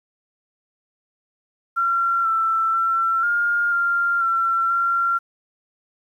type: tone with pitch steps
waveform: sine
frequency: 1369 / 1333 / 1348 / 1413 / 1392 / 1354 / 1374 Hz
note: F6 / E6 / E6 / F6 / F6 / E6 / F6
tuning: -35 / +19 / +38 / +20 / -6 / +46 / -29 cents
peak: -17 dBFS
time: 1.76-5.19 s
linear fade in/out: 20 ms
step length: 490 ms
effects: 9-bit